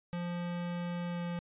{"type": "tone with pitch glide", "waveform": "square", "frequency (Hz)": [174.4, 173.4], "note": ["F3", "F3"], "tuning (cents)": [-2, -12], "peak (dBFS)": -35, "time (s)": [0.13, 1.39], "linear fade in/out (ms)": 0, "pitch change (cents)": -10, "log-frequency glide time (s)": [1.09, 1.21], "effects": ["resampled to 8000 Hz"]}